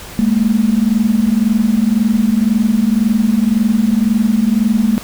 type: tone pair together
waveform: sine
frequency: 207.7 / 229.6 Hz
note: G#3 / A#3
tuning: 0 / -26 cents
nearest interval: major second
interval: 174 cents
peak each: -13 dBFS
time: 0.19-4.98 s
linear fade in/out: 0 ms
effects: pink hiss -32 dBFS RMS until 5.03 s